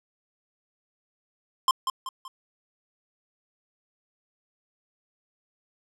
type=tone with echo; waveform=square; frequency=1054 Hz; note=C6; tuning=12 cents sharp; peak=-18 dBFS; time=1.68-1.71 s; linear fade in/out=2 ms; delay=190 ms; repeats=3; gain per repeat=-7 dB; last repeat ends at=2.28 s; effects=low-pass 11000 Hz 12 dB/octave